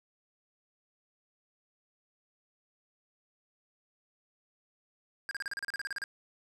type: tone bursts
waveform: square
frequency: 1614 Hz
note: G#6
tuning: 50 cents flat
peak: -34 dBFS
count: 14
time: 5.29-6.039 s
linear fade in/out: 0 ms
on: 21 ms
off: 35 ms
effects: low-pass 8000 Hz 12 dB/octave